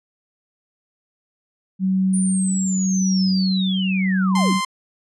sine tone with tremolo, 189.1 Hz, F#3, 38 cents sharp, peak -15 dBFS, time 1.79-4.61 s, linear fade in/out 50 ms, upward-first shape triangle, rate 0.87 Hz, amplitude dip 35%
sine linear sweep, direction down, 9440 to 130.4 Hz, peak -25 dBFS, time 2.13-4.56 s, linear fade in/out 10 ms
sawtooth tone, 1043 Hz, C6, 6 cents flat, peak -17 dBFS, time 4.35-4.65 s, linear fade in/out 5 ms
effects resampled to 24000 Hz

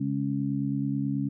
harmonic tone, 69.3 Hz, C#2, in tune, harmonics 2 / 3 / 4, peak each -30 / -31 / -29 dBFS, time 0-1.29 s, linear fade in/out 10 ms, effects none

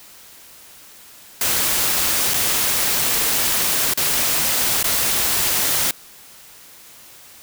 white noise with dropouts, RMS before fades -19 dBFS, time 1.41-5.91 s, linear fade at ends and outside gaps 2 ms, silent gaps 2.337-2.341 / 3.937-3.974 / 4.829-4.841 s, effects white hiss -44 dBFS RMS until 7.42 s

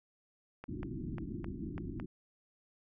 clicks, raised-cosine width 0.5 ms, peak -30 dBFS, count 6, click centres 0.64 / 0.831 / 1.183 / 1.444 / 1.78 / 1.999 s
white low-pass noise, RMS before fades -41 dBFS, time 0.68-2.06 s, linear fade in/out 10 ms, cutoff 360 Hz, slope 96 dB/octave
effects none

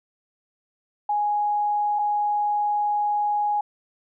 sine tone pair in turn, 830.6 / 830.6 Hz, G#5 / G#5, 0 / 0 cents, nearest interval unison, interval 0 cents, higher neither, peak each -20 dBFS, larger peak neither, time 1.09-1.99 / 1.99-3.61 s, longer second, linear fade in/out 5 ms, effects none

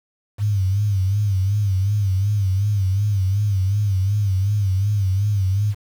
sine tone with vibrato, 99.2 Hz, G2, 21 cents sharp, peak -16 dBFS, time 0.38-5.75 s, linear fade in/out 50 ms, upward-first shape sine, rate 2.7 Hz, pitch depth 100 cents each way, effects 7-bit

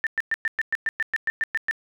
sine tone bursts, 1789 Hz, A6, 28 cents sharp, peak -20 dBFS, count 13, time 0.04-1.711 s, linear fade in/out 0 ms, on 27 ms, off 110 ms, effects none

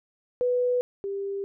sine tone pair in turn, 494.3 / 396.2 Hz, B4 / G4, +1 / +18 cents, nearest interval major third, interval 383 cents, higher first, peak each -21 / -28 dBFS, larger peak first, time 0.41-0.81 / 1.04-1.44 s, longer neither, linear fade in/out 0 ms, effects none

